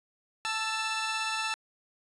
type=tone pair together; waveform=15% pulse; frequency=880 / 1328.4 Hz; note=A5 / E6; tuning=0 / +13 cents; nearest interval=perfect fifth; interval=713 cents; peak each=-26 dBFS; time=0.45-1.54 s; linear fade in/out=0 ms; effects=resampled to 22050 Hz